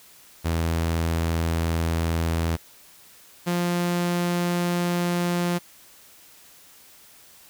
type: tone pair in turn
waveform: sawtooth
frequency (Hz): 82.6 / 175.02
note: E2 / F3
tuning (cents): +4 / +4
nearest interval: octave + minor second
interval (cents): 1300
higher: second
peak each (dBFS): -18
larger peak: neither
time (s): 0.44-2.57 / 3.46-5.59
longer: neither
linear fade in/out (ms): 20
effects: white hiss -51 dBFS RMS until 7.49 s